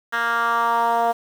10% pulse tone with band-pass filter sweep, 233.1 Hz, A#3, in tune, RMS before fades -20 dBFS, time 0.12-1.13 s, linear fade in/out 20 ms, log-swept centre 1700 to 710 Hz, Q 2.9, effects 7-bit

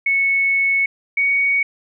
sine tone pair in turn, 2207 / 2237 Hz, C#7 / C#7, -8 / +15 cents, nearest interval unison, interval 23 cents, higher second, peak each -14 dBFS, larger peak neither, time 0.06-0.86 / 1.17-1.63 s, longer first, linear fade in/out 5 ms, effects none

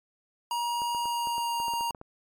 square tone with pitch glide, 950 to 936.9 Hz, A#5 to A#5, +33 to +8 cents, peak -28 dBFS, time 0.51-1.91 s, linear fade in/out 2 ms, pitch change -25 cents, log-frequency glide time 0.94-1.66 s
clicks, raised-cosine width 1 ms, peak -28 dBFS, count 12, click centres 0.819 / 0.948 / 1.056 / 1.272 / 1.381 / 1.601 / 1.682 / 1.737 / 1.809 / 1.907 / 1.948 / 2.014 s
effects MP3 96 kbps

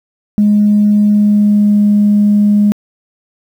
sine tone with pitch glide, 208 to 206.8 Hz, G#3 to G#3, +3 to -7 cents, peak -5 dBFS, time 0.38-2.72 s, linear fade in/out 0 ms, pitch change -10 cents, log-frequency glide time 1.12-1.83 s, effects tanh soft clip ceiling -2 dBFS + 7-bit

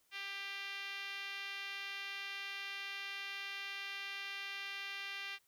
5% pulse tone with band-pass filter, 395.9 Hz, G4, 17 cents sharp, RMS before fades -44 dBFS, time 0.11-5.39 s, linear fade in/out 50 ms, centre 2400 Hz, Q 1.5, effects white hiss -74 dBFS RMS until 5.47 s

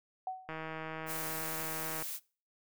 sine tone with exponential decay, 750 Hz, F#5, 23 cents sharp, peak -32 dBFS, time 0.27-0.6 s, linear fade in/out 2 ms, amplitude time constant 71 ms
click train, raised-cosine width 0.5 ms, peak -26 dBFS, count 245, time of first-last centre 0.49-2.025 s, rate 159 Hz
blue noise, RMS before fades -40 dBFS, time 1.06-2.2 s, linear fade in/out 50 ms
effects noise-tail reverb RT60 0.4 s tail -23 dB re dry

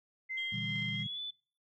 sine tone with tremolo, 2070 Hz, C7, 19 cents flat, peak -34 dBFS, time 0.29-1.04 s, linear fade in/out 20 ms, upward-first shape triangle, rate 2.5 Hz, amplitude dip 45%
sine tone with pitch glide, 3215 to 3486 Hz, G7 to A7, +43 to -17 cents, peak -37 dBFS, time 0.37-1.31 s, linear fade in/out 10 ms, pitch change +140 cents, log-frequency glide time 0.93-1.2 s
sine chord, E half-diminished seventh, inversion second, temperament just, 118.67 / 148.33 / 164.81 / 197.78 Hz, Bb2 / D3 / E3 / G3, +31 / +18 / 0 / +16 cents, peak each -40 / -43 / -44 / -41 dBFS, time 0.52-1.07 s, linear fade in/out 10 ms
effects noise-tail reverb RT60 0.5 s tail -26 dB re dry + tanh soft clip ceiling -24 dBFS

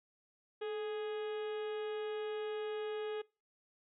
harmonic tone with a mistuned harmonic, 415.3 Hz, G#4, in tune, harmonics 1 / 2 / 3 / 4 / 5 / 6 / 7 / 8 / 9, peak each -37 / -50 / -53 / -53 / -60 / -58 / -58 / -57 / -65 dBFS, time 0.61-3.22 s, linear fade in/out 10 ms, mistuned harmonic 1, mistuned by +60 cents, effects noise-tail reverb RT60 0.3 s tail -23 dB re dry

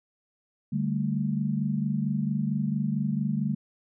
sine chord, D suspended fourth, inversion none, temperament just, 146.83 / 195.78 / 220.2 Hz, D3 / G3 / A3, 0 / -2 / +2 cents, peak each -29 dBFS, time 0.72-3.55 s, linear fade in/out 10 ms, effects none

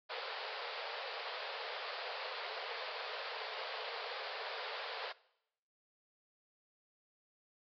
pink band-pass noise, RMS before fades -43 dBFS, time 0.09-5.13 s, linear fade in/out 20 ms, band 430 to 4900 Hz, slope 96 dB/octave, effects noise-tail reverb RT60 0.8 s tail -21 dB re dry + AAC 64 kbps

